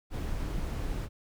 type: noise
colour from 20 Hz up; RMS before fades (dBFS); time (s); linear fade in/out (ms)
brown; -33; 0.1-1.09; 50
effects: none